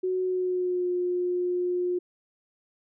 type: tone with pitch glide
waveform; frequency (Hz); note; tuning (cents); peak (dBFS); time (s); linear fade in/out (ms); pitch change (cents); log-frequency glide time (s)
sine; 370 to 357.6; F#4 to F4; 0 to +41; -24; 0.03-1.99; 10; -59; 0.23-0.89
effects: none